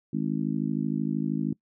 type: harmonic tone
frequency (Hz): 53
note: G#1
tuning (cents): +36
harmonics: 3 / 4 / 5 / 6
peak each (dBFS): -31 / -29 / -30 / -35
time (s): 0.13-1.53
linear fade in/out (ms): 5
effects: noise-tail reverb RT60 0.1 s tail -23 dB re dry